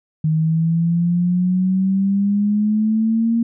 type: exponential sweep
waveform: sine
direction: up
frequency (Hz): 155.56 to 233.1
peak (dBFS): -14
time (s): 0.24-3.43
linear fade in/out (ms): 5
effects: none